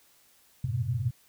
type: tone cluster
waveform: sine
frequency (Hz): 93 / 109.4 / 121 / 128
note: F#2 / A2 / B2 / C3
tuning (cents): +9 / -9 / -35 / -38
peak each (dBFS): -35 / -32 / -34 / -30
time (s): 0.64-1.11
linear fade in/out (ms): 5
effects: white hiss -62 dBFS RMS until 1.28 s